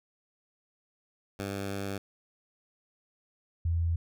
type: tone pair in turn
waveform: 10% pulse / sine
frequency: 98.9 / 83.82 Hz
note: G2 / E2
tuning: +16 / +29 cents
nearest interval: minor third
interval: 287 cents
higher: first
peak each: -25 dBFS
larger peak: neither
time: 1.39-1.98 / 3.65-3.96 s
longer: first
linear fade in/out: 5 ms
effects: none